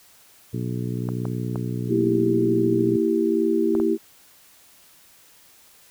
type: harmonic tone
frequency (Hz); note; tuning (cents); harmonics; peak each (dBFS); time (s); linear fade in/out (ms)
61; B1; -21; 2 / 3 / 4 / 5 / 6 / 7; -27 / -31 / -33 / -35 / -37 / -38; 0.53-2.97; 10
type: clicks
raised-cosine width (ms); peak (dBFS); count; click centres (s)
1; -18; 5; 1.089 / 1.254 / 1.558 / 3.751 / 3.8
type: chord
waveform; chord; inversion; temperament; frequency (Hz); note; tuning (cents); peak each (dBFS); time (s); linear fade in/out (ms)
sine; E diminished; second; equal with one note detuned; 230.4 / 329.6 / 392; Bb3 / E4 / G4; -20 / 0 / 0; -25 / -21 / -22; 1.88-3.98; 50
effects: white hiss -53 dBFS RMS until 5.9 s